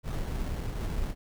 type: noise with sample-and-hold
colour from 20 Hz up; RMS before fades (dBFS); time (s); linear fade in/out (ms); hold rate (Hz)
brown; -32; 0.03-1.15; 50; 2450
effects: none